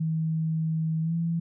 sine tone with pitch glide, 160 to 167.08 Hz, D#3 to E3, +49 to +24 cents, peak -24 dBFS, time 0-1.4 s, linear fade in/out 10 ms, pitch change +75 cents, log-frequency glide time 1.02-1.14 s, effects none

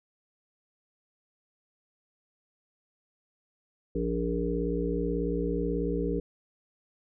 harmonic tone, 58.27 Hz, A#1, in tune, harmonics 1 / 3 / 5 / 7 / 8, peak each -33 / -33 / -33 / -33 / -33 dBFS, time 3.95-6.2 s, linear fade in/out 5 ms, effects none

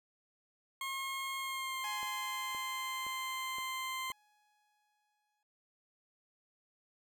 20% pulse tone with pitch glide, 1077 to 1042.7 Hz, C6 to C6, +50 to -6 cents, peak -32 dBFS, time 0.81-4.12 s, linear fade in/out 2 ms, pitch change -56 cents, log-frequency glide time 1.38-2.02 s
sawtooth tone with exponential decay, 838 Hz, G#5, 15 cents sharp, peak -38 dBFS, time 1.84-5.43 s, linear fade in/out 2 ms, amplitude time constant 780 ms
click train, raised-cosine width 1 ms, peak -37 dBFS, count 5, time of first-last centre 2.03-4.103 s, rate 1.93 Hz
effects none

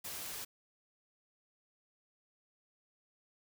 white noise, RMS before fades -43 dBFS, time 0.04-0.45 s, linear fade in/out 10 ms, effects none

